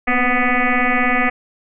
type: tone with frequency modulation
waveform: sine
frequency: 987.8 Hz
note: B5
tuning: in tune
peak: -13 dBFS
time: 0.07-1.3 s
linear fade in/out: 10 ms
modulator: 249 Hz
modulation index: 5.4
effects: none